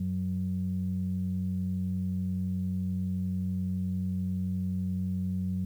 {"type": "tone pair together", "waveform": "sine", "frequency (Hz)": [93.47, 185], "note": ["F#2", "F#3"], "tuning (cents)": [18, 0], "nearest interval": "octave", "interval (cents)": 1182, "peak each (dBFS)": [-32, -29], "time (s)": [0, 5.65], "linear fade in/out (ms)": 5, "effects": ["tanh soft clip ceiling -21 dBFS", "10-bit"]}